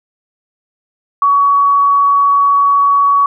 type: tone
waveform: sine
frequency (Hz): 1127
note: C#6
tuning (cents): +28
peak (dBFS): -7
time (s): 1.22-3.26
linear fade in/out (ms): 2
effects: none